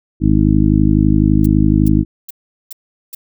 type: harmonic tone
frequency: 51.91 Hz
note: G#1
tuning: in tune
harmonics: 1 / 2 / 3 / 4 / 5 / 6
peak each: -16 / -16 / -16 / -16 / -16 / -16 dBFS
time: 0.2-2.05 s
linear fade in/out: 50 ms
type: noise bursts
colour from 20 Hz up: violet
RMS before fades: -28 dBFS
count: 5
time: 1.44-3.15 s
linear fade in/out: 5 ms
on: 22 ms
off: 400 ms
effects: none